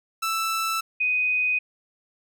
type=tone pair in turn; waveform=sawtooth / sine; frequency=1323 / 2497 Hz; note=E6 / D#7; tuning=+6 / +6 cents; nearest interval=major seventh; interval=1100 cents; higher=second; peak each=-20 dBFS; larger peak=neither; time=0.22-0.81 / 1-1.59 s; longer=neither; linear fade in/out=10 ms; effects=none